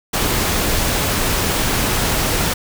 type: noise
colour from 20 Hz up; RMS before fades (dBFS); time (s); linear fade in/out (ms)
pink; -18; 0.13-2.54; 10
effects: none